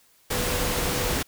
sine tone in noise, 493.9 Hz, B4, in tune, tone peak -33 dBFS, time 0.32-1.14 s, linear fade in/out 10 ms, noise pink, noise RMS -26 dBFS, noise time 0.3-1.23 s, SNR -10 dB, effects white hiss -60 dBFS RMS until 1.27 s

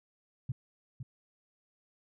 sine tone with echo, 127 Hz, B2, 49 cents sharp, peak -30 dBFS, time 0.49-0.52 s, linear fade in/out 5 ms, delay 510 ms, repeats 1, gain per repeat -8 dB, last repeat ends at 1.03 s, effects none

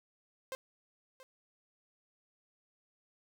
sawtooth tone with echo, 524 Hz, C5, 2 cents sharp, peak -34 dBFS, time 0.52-0.55 s, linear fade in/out 0 ms, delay 680 ms, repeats 1, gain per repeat -15 dB, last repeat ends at 1.23 s, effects none

